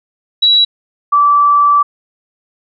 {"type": "tone pair in turn", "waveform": "sine", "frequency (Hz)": [3903, 1160.4], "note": ["B7", "D6"], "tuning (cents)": [-21, -21], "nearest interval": "octave + major sixth", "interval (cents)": 2100, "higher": "first", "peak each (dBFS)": -6, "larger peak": "neither", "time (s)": [[0.42, 0.65], [1.12, 1.83]], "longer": "second", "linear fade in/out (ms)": 10, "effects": []}